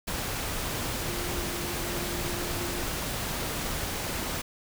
sine tone in noise, 349.2 Hz, F4, in tune, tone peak -38 dBFS, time 1.08-2.83 s, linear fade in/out 10 ms, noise pink, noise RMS -32 dBFS, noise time 0.07-4.42 s, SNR -9 dB, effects none

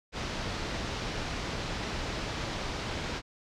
pink low-pass noise, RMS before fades -35 dBFS, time 0.12-3.22 s, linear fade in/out 50 ms, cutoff 5700 Hz, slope 24 dB/octave, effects none

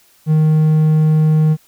triangle tone with hard clipping, 155.56 Hz, D#3, in tune, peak -10 dBFS, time 0.26-1.57 s, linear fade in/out 50 ms, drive 6 dB, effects white hiss -52 dBFS RMS until 1.67 s

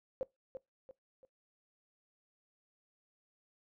sine tone with echo, 526 Hz, C5, 9 cents sharp, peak -32 dBFS, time 0.21-0.23 s, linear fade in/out 0 ms, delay 340 ms, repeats 3, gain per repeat -8 dB, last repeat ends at 1.25 s, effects noise-tail reverb RT60 0.2 s tail -23 dB re dry

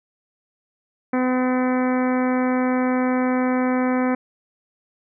harmonic tone, 253.9 Hz, B3, 48 cents sharp, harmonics 1 / 2 / 3 / 4 / 5 / 6 / 7 / 8 / 9, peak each -19 / -25 / -29 / -31 / -33 / -35 / -36 / -37 / -38 dBFS, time 1.13-4.15 s, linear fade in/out 5 ms, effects none

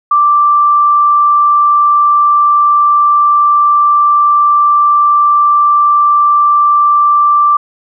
sine tone, 1174.7 Hz, D6, in tune, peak -5 dBFS, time 0.11-7.57 s, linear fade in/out 5 ms, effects none

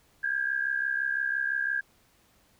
sine tone pair together, 1597 / 1662.9 Hz, G6 / G#6, +32 / +2 cents, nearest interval minor second, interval 70 cents, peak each -28 / -30 dBFS, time 0.23-1.81 s, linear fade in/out 10 ms, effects pink hiss -64 dBFS RMS until 2.59 s

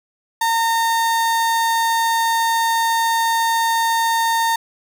35% pulse tone, 914 Hz, A#5, 34 cents flat, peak -14 dBFS, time 0.41-4.56 s, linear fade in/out 5 ms, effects 8-bit

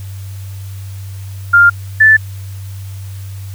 sine tone pair in turn, 1400 / 1755 Hz, F6 / A6, +4 / -5 cents, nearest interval major third, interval 391 cents, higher second, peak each -3 dBFS, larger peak neither, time 1.53-1.7 / 2-2.17 s, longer neither, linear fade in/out 10 ms, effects added 97 Hz sine -24 dBFS peak until 3.54 s + white hiss -41 dBFS RMS until 3.54 s

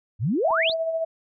sine exponential sweep, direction up, 90.4 to 4863 Hz, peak -20 dBFS, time 0.19-0.74 s, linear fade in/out 50 ms
sine tone with tremolo, 652 Hz, E5, 19 cents flat, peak -21 dBFS, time 0.44-1.05 s, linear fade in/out 10 ms, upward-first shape sine, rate 14 Hz, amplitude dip 45%
clicks, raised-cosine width 1 ms, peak -28 dBFS, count 2, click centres 0.507 / 0.697 s
effects none

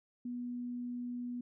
sine tone, 244.1 Hz, B3, 20 cents flat, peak -37 dBFS, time 0.25-1.41 s, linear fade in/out 5 ms, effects none

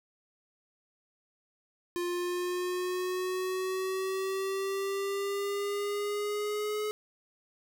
square exponential sweep, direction up, 350.3 to 424.9 Hz, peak -31 dBFS, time 1.96-6.91 s, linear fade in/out 0 ms, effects none

